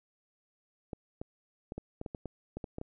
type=clicks; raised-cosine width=2 ms; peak=-25 dBFS; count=12; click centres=0.932 / 1.215 / 1.721 / 1.78 / 2.014 / 2.062 / 2.148 / 2.257 / 2.57 / 2.642 / 2.784 / 2.814 s; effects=none